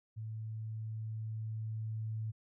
sine tone with level ramp, 110 Hz, A2, in tune, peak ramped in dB -39 to -35 dBFS, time 0.16-2.32 s, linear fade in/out 20 ms, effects none

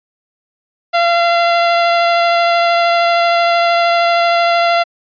sawtooth tone with vibrato, 685 Hz, F5, 34 cents flat, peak -6 dBFS, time 0.93-4.84 s, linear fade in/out 20 ms, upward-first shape triangle, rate 13 Hz, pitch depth 10 cents each way, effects resampled to 11025 Hz

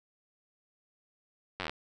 slowing click train, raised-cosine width 0.3 ms, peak -18 dBFS, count 9, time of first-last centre 1.6-1.695 s, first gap 10 ms, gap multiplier 1.05, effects none

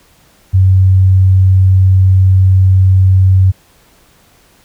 sine tone, 94.3 Hz, F#2, 33 cents sharp, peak -4 dBFS, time 0.53-3.52 s, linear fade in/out 20 ms, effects pink hiss -48 dBFS RMS until 4.64 s

